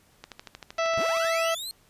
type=click train; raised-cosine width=0.2 ms; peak=-22 dBFS; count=14; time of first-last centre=0.24-1.248 s; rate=12.9 Hz
type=harmonic tone; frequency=659.3 Hz; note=E5; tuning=in tune; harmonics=1 / 2 / 3 / 4 / 5 / 6 / 7 / 8 / 9; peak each=-25 / -29 / -34 / -35 / -40 / -44 / -42 / -46 / -42 dBFS; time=0.78-1.55 s; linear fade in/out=10 ms
type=linear sweep; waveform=sawtooth; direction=up; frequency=51.91 to 4294 Hz; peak=-30 dBFS; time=0.97-1.71 s; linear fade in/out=0 ms
effects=pink hiss -61 dBFS RMS until 1.89 s + resampled to 32000 Hz